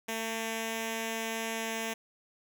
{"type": "tone with notch filter", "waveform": "5% pulse", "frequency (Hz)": 224.9, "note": "A3", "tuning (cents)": 38, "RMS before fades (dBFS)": -35, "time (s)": [0.08, 1.94], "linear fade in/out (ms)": 10, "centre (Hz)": 1300, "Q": 1.9, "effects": []}